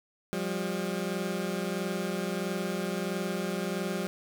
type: tone pair together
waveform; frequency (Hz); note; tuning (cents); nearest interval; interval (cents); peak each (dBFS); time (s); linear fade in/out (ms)
20% pulse; 178.49 / 200; F3 / G3; +38 / +35; major second; 197; -28; 0.33-4.07; 0
effects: none